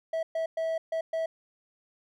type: tone bursts at uneven times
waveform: triangle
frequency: 650 Hz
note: E5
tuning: 24 cents flat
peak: -25 dBFS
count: 5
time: 0.13-0.23 / 0.35-0.46 / 0.57-0.78 / 0.92-1.01 / 1.13-1.26 s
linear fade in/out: 5 ms
effects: none